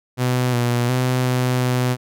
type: tone with pitch steps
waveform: sawtooth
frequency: 125.5 / 121 / 127.1 / 126.2 / 125.5 Hz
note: B2 / B2 / C3 / B2 / B2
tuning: +28 / -35 / -50 / +38 / +28 cents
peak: -13 dBFS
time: 0.17-1.97 s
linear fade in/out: 50 ms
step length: 360 ms
effects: none